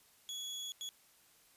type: tone bursts at uneven times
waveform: 30% pulse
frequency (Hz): 3367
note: G#7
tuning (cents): +23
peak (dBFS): -38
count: 2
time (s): 0.29-0.72 / 0.81-0.89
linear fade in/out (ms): 0
effects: white hiss -66 dBFS RMS until 1.56 s + resampled to 32000 Hz